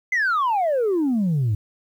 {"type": "exponential sweep", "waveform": "sine", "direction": "down", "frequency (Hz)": [2093, 99.6], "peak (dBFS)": -16, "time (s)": [0.12, 1.55], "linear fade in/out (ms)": 5, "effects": ["tanh soft clip ceiling -16 dBFS", "9-bit"]}